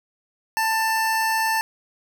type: tone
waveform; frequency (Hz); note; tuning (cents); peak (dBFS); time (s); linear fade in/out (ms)
25% pulse; 888; A5; +16; -16; 0.57-1.61; 0
effects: none

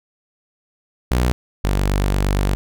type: tone pair in turn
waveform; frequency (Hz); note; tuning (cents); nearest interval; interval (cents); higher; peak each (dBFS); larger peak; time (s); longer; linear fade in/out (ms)
sawtooth; 61.3 / 48.65; B1 / G1; -12 / -12; major third; 400; first; -11 / -12; first; 1.11-1.32 / 1.64-2.55; second; 0
effects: none

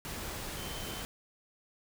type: tone in noise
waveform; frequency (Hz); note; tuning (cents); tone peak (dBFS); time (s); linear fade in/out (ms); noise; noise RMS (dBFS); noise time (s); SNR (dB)
sine; 3080; G7; -31; -47; 0.57-1.02; 0; pink; -40; 0.05-1.05; -10
effects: none

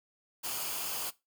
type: noise with comb filter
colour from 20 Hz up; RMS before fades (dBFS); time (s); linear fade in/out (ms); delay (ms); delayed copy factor
white; -36; 0.43-1.11; 20; 0.52; -0.5
effects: noise-tail reverb RT60 0.2 s tail -17 dB re dry

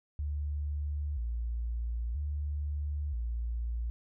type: tone with vibrato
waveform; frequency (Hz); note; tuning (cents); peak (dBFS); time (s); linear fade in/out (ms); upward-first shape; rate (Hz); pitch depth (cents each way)
sine; 65.3; C2; -3; -31; 0.19-3.9; 0; square; 0.51; 200
effects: none

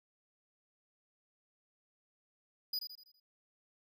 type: tone with echo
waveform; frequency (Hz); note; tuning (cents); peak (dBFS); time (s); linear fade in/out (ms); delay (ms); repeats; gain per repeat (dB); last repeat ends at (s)
square; 4939; D#8; -14; -34; 2.73-2.79; 5; 82; 5; -7; 3.2
effects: none

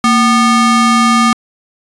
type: ring-modulated tone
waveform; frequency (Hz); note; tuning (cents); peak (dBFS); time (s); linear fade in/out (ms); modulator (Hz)
square; 493.9; B4; 0; -5; 0.04-1.33; 2; 724
effects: resampled to 22050 Hz

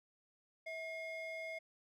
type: ring-modulated tone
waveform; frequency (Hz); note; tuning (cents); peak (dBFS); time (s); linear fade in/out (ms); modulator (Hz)
triangle; 1396.9; F6; 0; -37; 0.66-1.59; 10; 748
effects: none

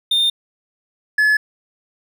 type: tone pair in turn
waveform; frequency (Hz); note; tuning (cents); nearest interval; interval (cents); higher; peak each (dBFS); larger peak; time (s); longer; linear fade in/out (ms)
triangle; 3628 / 1712.2; A#7 / A6; -48 / -48; octave + minor second; 1300; first; -12 / -10; second; 0.11-0.3 / 1.18-1.37; neither; 5
effects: none

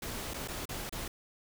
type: noise with dropouts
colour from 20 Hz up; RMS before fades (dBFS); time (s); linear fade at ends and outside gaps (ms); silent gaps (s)
pink; -39; 0.02-1.08; 5; 0.337-0.341 / 0.477-0.483 / 0.655-0.69 / 0.895-0.924
effects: none

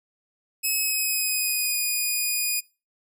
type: tone with pitch glide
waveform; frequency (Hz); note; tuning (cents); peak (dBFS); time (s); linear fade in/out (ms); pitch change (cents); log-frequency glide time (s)
5% pulse; 2570 to 2465; E7 to D#7; -45 to -17; -14; 0.63-2.61; 20; -72; 0.76-1.79
effects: noise-tail reverb RT60 0.3 s tail -24 dB re dry

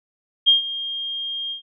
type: tone with ADSR envelope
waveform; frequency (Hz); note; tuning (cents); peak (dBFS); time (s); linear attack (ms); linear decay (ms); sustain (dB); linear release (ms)
sine; 3220; G7; +46; -9; 0.46-1.62; 24; 130; -16; 110
effects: none

